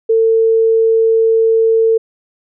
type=tone; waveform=sine; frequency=450 Hz; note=A4; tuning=39 cents sharp; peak=-8 dBFS; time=0.09-1.98 s; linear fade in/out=10 ms; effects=none